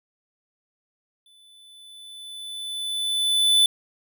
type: tone with exponential growth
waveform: square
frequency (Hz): 3498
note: A7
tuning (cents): -11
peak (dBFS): -14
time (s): 1.26-3.66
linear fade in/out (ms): 2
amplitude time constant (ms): 520
effects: none